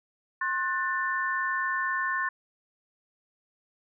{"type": "chord", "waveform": "sine", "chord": "F# diminished", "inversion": "second", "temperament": "just", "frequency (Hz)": [1065.6, 1480, 1776], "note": ["C6", "F#6", "A6"], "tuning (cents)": [31, 0, 16], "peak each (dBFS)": [-30, -33, -29], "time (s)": [0.41, 2.29], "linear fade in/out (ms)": 5, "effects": []}